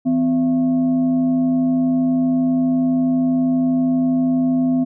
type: tone with frequency modulation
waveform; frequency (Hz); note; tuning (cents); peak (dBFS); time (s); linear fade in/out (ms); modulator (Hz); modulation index
sine; 255.2; C4; -43; -14; 0.05-4.85; 20; 418; 0.38
effects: none